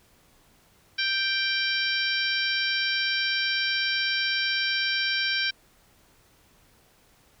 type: harmonic tone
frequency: 784 Hz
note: G5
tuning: in tune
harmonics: 2 / 3 / 4 / 5 / 6 / 7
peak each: -28 / -30 / -31 / -32 / -33 / -33 dBFS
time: 0.98-5.51 s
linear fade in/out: 10 ms
effects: pink hiss -60 dBFS RMS until 7.4 s